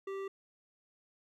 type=tone with hard clipping; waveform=sine; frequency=390 Hz; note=G4; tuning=9 cents flat; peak=-39 dBFS; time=0.07-0.28 s; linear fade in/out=5 ms; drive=12 dB; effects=none